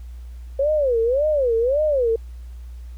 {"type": "tone with vibrato", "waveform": "sine", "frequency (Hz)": 528, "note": "C5", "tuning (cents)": 16, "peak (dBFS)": -16, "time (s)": [0.59, 2.16], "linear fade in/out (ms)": 5, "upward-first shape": "sine", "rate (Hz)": 1.8, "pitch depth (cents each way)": 270, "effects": ["added 60 Hz sine -33 dBFS peak until 2.97 s", "pink hiss -58 dBFS RMS until 2.97 s"]}